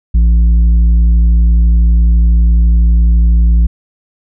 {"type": "tone with tanh clipping", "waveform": "triangle", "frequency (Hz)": 57, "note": "A#1", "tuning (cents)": -38, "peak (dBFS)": -6, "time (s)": [0.14, 3.67], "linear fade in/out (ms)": 10, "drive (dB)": 10, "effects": []}